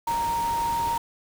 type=tone in noise; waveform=sine; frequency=931 Hz; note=A#5; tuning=2 cents flat; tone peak=-23 dBFS; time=0.07-0.98 s; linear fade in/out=5 ms; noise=pink; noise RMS=-36 dBFS; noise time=0.07-0.98 s; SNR=+10 dB; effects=none